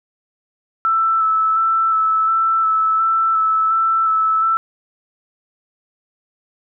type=tone with vibrato; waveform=sine; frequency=1318.5 Hz; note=E6; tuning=in tune; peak=-13 dBFS; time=0.85-4.57 s; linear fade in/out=0 ms; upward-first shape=square; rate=1.4 Hz; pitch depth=14 cents each way; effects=none